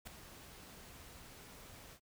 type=noise with ADSR envelope; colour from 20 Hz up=pink; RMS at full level=-45 dBFS; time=0.05-2 s; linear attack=22 ms; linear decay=4 ms; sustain=-10 dB; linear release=71 ms; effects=noise-tail reverb RT60 0.1 s tail -26 dB re dry